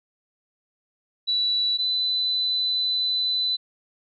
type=tone pair in turn; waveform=sine; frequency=3944 / 4004 Hz; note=B7 / B7; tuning=-3 / +23 cents; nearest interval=unison; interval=26 cents; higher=second; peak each=-20 / -21 dBFS; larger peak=first; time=1.27-1.78 / 1.78-3.57 s; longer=second; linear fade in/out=20 ms; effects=none